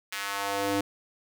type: tone with high-pass filter sweep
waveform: square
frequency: 99.9 Hz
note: G2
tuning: 33 cents sharp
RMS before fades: -30 dBFS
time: 0.12-0.81 s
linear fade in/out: 5 ms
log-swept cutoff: 2000 to 280 Hz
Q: 1.3
effects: none